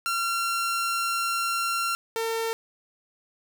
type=tone pair in turn; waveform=sawtooth; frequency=1370 / 453.1 Hz; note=F6 / A#4; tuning=-34 / -49 cents; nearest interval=octave + perfect fifth; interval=1915 cents; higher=first; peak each=-21 / -22 dBFS; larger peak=first; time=0.06-1.95 / 2.16-2.53 s; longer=first; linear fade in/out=0 ms; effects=none